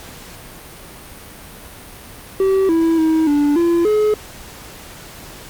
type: tone with pitch steps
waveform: triangle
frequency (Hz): 384.8 / 328.5 / 318.9 / 290.7 / 340.6 / 425.1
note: G4 / E4 / D#4 / D4 / F4 / G#4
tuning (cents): -32 / -6 / +43 / -18 / -43 / +40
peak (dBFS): -10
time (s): 2.4-4.14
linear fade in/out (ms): 2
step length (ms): 290
effects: pink hiss -37 dBFS RMS until 5.49 s + Opus 48 kbps